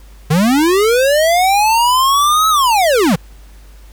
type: linear two-way sweep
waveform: square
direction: up then down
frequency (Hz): 142.6 to 1301 to 142.6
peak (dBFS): -10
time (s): 0.3-3.16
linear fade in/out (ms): 10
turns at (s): 2.49
effects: added 50 Hz sine -36 dBFS peak until 3.92 s + pink hiss -48 dBFS RMS until 3.92 s

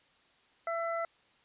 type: harmonic tone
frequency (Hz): 669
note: E5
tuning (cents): +25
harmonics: 1 / 2 / 3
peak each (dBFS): -33 / -36 / -42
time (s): 0.67-1.05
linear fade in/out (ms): 2
effects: white hiss -66 dBFS RMS until 1.44 s + resampled to 8000 Hz

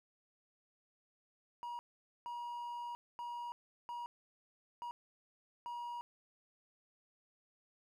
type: tone bursts at uneven times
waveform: triangle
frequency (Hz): 956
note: A#5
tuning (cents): +43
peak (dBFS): -39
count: 6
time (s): 1.63-1.79 / 2.26-2.95 / 3.19-3.52 / 3.89-4.06 / 4.82-4.91 / 5.66-6.01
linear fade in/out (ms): 0
effects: none

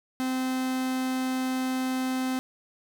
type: tone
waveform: 45% pulse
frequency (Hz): 258.5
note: C4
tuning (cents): -21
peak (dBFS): -26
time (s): 0.2-2.39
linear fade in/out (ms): 0
effects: none

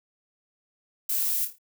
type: noise with echo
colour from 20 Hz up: violet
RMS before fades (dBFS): -27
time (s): 1.09-1.45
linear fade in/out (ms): 5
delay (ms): 27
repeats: 5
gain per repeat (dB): -7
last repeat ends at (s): 1.585
effects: none

